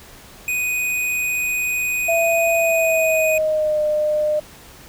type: tone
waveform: square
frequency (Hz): 2489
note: D#7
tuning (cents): 0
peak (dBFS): -20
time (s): 0.48-3.38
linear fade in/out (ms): 2
type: tone with pitch glide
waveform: sine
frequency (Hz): 668 to 605.5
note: E5 to D#5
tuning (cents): +23 to -47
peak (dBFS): -16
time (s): 2.08-4.4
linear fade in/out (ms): 10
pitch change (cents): -170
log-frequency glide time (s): 2.56-3.82
effects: pink hiss -43 dBFS RMS until 4.88 s

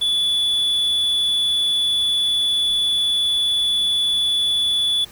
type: tone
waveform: triangle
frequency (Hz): 3444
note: A7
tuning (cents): -38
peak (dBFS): -15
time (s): 0.01-5.05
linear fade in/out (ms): 10
effects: pink hiss -44 dBFS RMS until 5.11 s

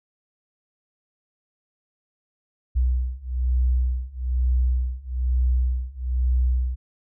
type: beating tone pair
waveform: sine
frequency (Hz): 62 / 63.1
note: B1 / B1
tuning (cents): +7 / +38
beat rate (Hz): 1.1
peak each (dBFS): -23 / -22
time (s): 2.75-6.76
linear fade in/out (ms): 20
effects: none

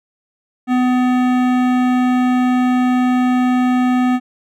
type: tone with hard clipping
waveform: sine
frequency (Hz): 251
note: B3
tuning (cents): +28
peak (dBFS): -14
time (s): 0.67-4.2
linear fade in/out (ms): 50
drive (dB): 16
effects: none

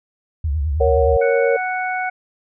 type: tone with vibrato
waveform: sine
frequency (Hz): 74.2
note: D2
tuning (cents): +18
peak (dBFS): -17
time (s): 0.44-1.17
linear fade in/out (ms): 5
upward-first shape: triangle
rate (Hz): 9.6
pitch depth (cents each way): 200
type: chord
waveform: sine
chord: F# major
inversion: first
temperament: equal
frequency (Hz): 466.2 / 554.4 / 740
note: A#4 / C#5 / F#5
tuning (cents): 0 / 0 / 0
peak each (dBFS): -16 / -17 / -22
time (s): 0.8-1.57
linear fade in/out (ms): 10
type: harmonic tone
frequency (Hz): 740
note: F#5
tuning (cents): 0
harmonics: 1 / 2 / 3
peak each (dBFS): -22 / -25 / -27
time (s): 1.21-2.1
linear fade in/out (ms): 10
effects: none

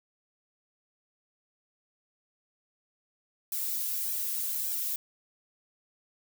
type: noise with flanger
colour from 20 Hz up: violet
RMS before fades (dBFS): -32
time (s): 3.52-4.96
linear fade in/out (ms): 2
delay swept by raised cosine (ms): 1.2 to 3.7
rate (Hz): 1.7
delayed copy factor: +0.95
effects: none

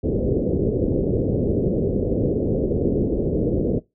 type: low-pass noise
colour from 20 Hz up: white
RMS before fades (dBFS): -21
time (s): 0.03-3.8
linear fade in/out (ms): 20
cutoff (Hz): 500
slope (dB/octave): 48
effects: noise-tail reverb RT60 0.2 s tail -20 dB re dry

